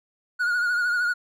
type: tone with vibrato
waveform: triangle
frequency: 1445 Hz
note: F#6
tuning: 41 cents flat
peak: -19 dBFS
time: 0.39-1.14 s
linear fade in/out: 20 ms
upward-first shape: triangle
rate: 13 Hz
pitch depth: 55 cents each way
effects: none